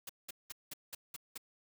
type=noise bursts; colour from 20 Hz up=white; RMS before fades=-44 dBFS; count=7; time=0.07-1.378 s; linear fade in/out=5 ms; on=24 ms; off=190 ms; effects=none